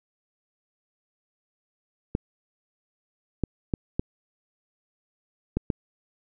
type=clicks; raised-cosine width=3 ms; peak=-11 dBFS; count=6; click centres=2.151 / 3.437 / 3.738 / 3.995 / 5.57 / 5.702 s; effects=none

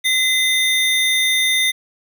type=tone pair together; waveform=square; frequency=2045 / 3629 Hz; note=C7 / A#7; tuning=-40 / -47 cents; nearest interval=minor seventh; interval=993 cents; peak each=-18 dBFS; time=0.04-1.72 s; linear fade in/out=20 ms; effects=none

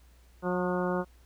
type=harmonic tone with a mistuned harmonic; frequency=180.5 Hz; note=F#3; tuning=43 cents flat; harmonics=1 / 2 / 3 / 4 / 5 / 6 / 7 / 8; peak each=-31 / -32 / -33 / -39 / -38 / -40 / -40 / -40 dBFS; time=0.42-1.05 s; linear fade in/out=50 ms; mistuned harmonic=7; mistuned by=-40 cents; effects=added 60 Hz sine -55 dBFS peak until 1.25 s + pink hiss -65 dBFS RMS until 1.25 s

